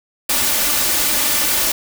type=noise with comb filter; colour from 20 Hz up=white; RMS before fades=-17 dBFS; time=0.29-1.72 s; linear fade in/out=5 ms; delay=3.4 ms; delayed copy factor=+0.5; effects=none